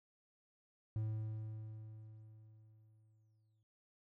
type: tone with exponential decay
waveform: triangle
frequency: 109 Hz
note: A2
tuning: 16 cents flat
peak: -33 dBFS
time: 0.96-3.63 s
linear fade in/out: 0 ms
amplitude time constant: 580 ms
effects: none